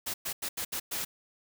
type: noise bursts at uneven times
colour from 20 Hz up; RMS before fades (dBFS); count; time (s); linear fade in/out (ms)
white; -34; 6; 0.06-0.14 / 0.25-0.33 / 0.42-0.49 / 0.57-0.65 / 0.72-0.8 / 0.91-1.05; 10
effects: none